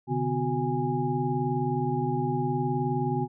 sine tone cluster, 129.7 / 149 / 252.6 / 368 / 824 Hz, C3 / D3 / B3 / F#4 / G#5, -15 / +25 / +39 / -9 / -14 cents, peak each -31 dBFS, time 0.07-3.28 s, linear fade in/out 50 ms, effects none

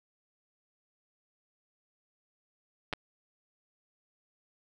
clicks, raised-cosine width 0.3 ms, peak -17 dBFS, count 2, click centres 2.928 / 2.935 s, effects none

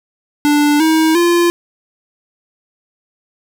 square tone with pitch steps, 293.7 / 318.4 / 345.3 Hz, D4 / D#4 / F4, 0 / +40 / -20 cents, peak -10 dBFS, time 0.45-1.5 s, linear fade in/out 0 ms, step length 350 ms, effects none

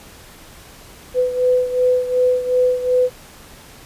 sine beating tone pair, 501 / 503.7 Hz, B4 / B4, +25 / +34 cents, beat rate 2.7 Hz, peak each -15 / -20 dBFS, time 1.14-3.1 s, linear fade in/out 50 ms, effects pink hiss -42 dBFS RMS until 3.85 s + resampled to 32000 Hz

